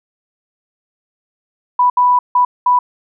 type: tone bursts at uneven times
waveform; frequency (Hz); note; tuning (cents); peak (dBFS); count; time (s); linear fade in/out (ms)
sine; 987.8; B5; 0; -8; 4; 1.79-1.9 / 1.97-2.19 / 2.35-2.45 / 2.66-2.79; 5
effects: none